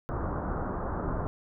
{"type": "low-pass noise", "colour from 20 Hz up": "pink", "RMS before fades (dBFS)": -32, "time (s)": [0.09, 1.27], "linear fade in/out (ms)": 0, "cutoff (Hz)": 1400, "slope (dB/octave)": 48, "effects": []}